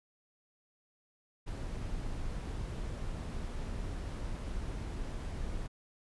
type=noise; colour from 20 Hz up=brown; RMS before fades=-38 dBFS; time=1.46-5.68 s; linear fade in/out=20 ms; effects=resampled to 24000 Hz